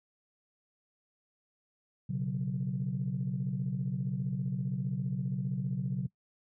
sine chord, B suspended second, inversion none, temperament equal, 123.47 / 138.59 / 185 Hz, B2 / C#3 / F#3, 0 / 0 / 0 cents, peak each -36 / -33 / -34 dBFS, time 2.09-6.07 s, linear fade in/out 10 ms, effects noise-tail reverb RT60 0.1 s tail -21 dB re dry + tanh soft clip ceiling -23 dBFS

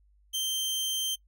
sawtooth tone, 3136 Hz, G7, in tune, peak -25 dBFS, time 0.33-1.16 s, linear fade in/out 20 ms, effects noise-tail reverb RT60 0.1 s tail -23 dB re dry + added 50 Hz sine -60 dBFS peak until 1.27 s

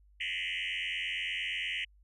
sine tone with frequency modulation, 2489 Hz, D#7, in tune, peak -31 dBFS, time 0.2-1.85 s, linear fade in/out 10 ms, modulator 88.7 Hz, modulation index 6.5, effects tanh soft clip ceiling -29 dBFS + added 50 Hz sine -59 dBFS peak until 2.03 s

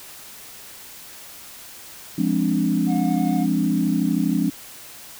sine chord, D half-diminished seventh, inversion first, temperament equal, 174.61 / 207.7 / 261.6 / 293.7 Hz, F3 / Ab3 / C4 / D4, 0 / 0 / 0 / 0 cents, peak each -23 dBFS, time 2.18-4.5 s, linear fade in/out 5 ms
triangle tone with vibrato, 723 Hz, F#5, 40 cents flat, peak -26 dBFS, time 2.86-3.47 s, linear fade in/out 50 ms, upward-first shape triangle, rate 8.8 Hz, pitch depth 22 cents each way
effects tanh soft clip ceiling -7 dBFS + white hiss -41 dBFS RMS until 5.19 s

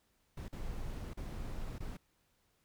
brown noise with dropouts, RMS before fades -41 dBFS, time 0.37-1.97 s, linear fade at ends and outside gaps 5 ms, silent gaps 0.483-0.526 / 1.135-1.172 / 1.784-1.803 s, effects pink hiss -75 dBFS RMS until 2.64 s

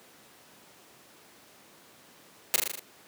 white noise with echo, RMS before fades -22 dBFS, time 2.54-2.56 s, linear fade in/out 0 ms, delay 39 ms, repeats 6, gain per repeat -3 dB, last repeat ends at 2.794 s, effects pink hiss -55 dBFS RMS until 3.07 s + high-pass 200 Hz 12 dB/octave

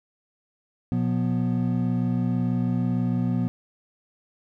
triangle tone cluster, 120.5 / 178.6 / 244.9 Hz, B2 / F3 / B3, -42 / +39 / -14 cents, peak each -24 dBFS, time 0.92-3.48 s, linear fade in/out 0 ms, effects none

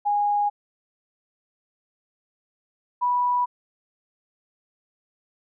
sine tone pair in turn, 823 / 981.4 Hz, G#5 / B5, -16 / -11 cents, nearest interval minor third, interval 305 cents, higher second, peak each -19 dBFS, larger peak neither, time 0.05-0.5 / 3.01-3.46 s, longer neither, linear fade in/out 20 ms, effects none

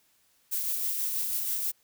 violet noise with tremolo, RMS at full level -29 dBFS, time 0.51-1.72 s, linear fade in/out 20 ms, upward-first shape sine, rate 6.2 Hz, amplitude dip 30%, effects white hiss -67 dBFS RMS until 1.83 s

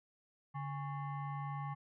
sine tone with frequency modulation, 142.9 Hz, D3, 47 cents flat, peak -38 dBFS, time 0.54-1.75 s, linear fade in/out 20 ms, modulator 964 Hz, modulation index 0.92, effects none

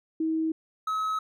sine / triangle tone pair in turn, 319.9 / 1283.3 Hz, D#4 / E6, +48 / -47 cents, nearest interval 2 octaves, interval 2405 cents, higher second, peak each -24 dBFS, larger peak neither, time 0.2-0.52 / 0.87-1.19 s, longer neither, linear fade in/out 5 ms, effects none

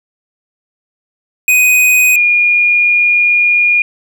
square / sine tone pair in turn, 2496 / 2429 Hz, D#7 / D#7, +5 / -42 cents, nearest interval unison, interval 47 cents, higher first, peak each -7 dBFS, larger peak neither, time 1.48-2.16 / 2.16-3.82 s, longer second, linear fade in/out 2 ms, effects none

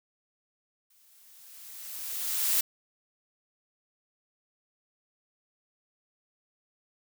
blue noise with exponential growth, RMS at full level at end -24 dBFS, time 0.9-2.61 s, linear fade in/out 5 ms, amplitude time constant 370 ms, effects none

